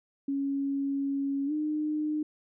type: tone with pitch glide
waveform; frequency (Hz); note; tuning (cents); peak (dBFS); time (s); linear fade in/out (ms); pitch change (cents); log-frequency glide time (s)
sine; 277.2 to 304; C#4 to D#4; 0 to -40; -27; 0.28-2.23; 5; +160; 1.46-1.52
effects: none